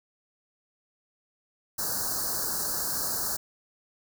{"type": "band-stop noise", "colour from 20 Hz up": "white", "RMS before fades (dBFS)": -30, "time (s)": [1.78, 3.37], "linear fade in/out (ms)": 10, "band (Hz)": [1700, 4200], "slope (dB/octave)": 96, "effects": []}